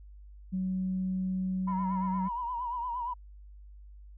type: tone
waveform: sine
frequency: 186.7 Hz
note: F#3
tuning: 16 cents sharp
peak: -28 dBFS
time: 0.52-2.29 s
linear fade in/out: 20 ms
type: tone with vibrato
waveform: sine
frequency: 970 Hz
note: B5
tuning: 31 cents flat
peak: -31 dBFS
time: 1.67-3.14 s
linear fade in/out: 10 ms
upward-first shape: sine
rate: 8.6 Hz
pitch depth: 74 cents each way
effects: tanh soft clip ceiling -22 dBFS + added 50 Hz sine -47 dBFS peak until 4.17 s